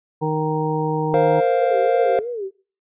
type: harmonic tone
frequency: 155.6 Hz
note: D#3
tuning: in tune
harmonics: 1 / 2 / 3 / 5 / 6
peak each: -23 / -27 / -23 / -29 / -26 dBFS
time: 0.21-1.41 s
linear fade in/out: 20 ms
type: chord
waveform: triangle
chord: Bb suspended second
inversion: none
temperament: just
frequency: 466.2 / 524.4 / 699.2 Hz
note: Bb4 / C5 / F5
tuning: 0 / +4 / +2 cents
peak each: -18 / -17 / -18 dBFS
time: 1.14-2.19 s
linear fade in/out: 0 ms
type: tone with vibrato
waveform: sine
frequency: 432.7 Hz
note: A4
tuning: 29 cents flat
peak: -24 dBFS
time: 1.55-2.51 s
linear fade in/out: 50 ms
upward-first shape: sine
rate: 3 Hz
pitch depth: 210 cents each way
effects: noise-tail reverb RT60 0.4 s tail -22 dB re dry + resampled to 8000 Hz